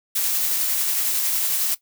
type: noise with tremolo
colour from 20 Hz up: blue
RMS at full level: -21 dBFS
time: 0.15-1.75 s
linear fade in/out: 10 ms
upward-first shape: triangle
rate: 11 Hz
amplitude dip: 25%
effects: noise-tail reverb RT60 0.1 s tail -17 dB re dry